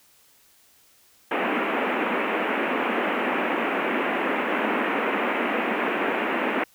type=band-pass noise; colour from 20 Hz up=pink; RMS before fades=-25 dBFS; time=1.31-6.64 s; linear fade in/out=5 ms; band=220 to 2700 Hz; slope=48 dB/octave; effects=white hiss -58 dBFS RMS until 6.74 s